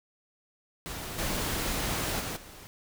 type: noise with level steps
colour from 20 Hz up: pink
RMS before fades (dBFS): -38 / -31 / -35 / -48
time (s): 0.86-2.67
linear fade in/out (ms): 0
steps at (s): 1.18 / 2.2 / 2.36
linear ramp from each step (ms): 10
effects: none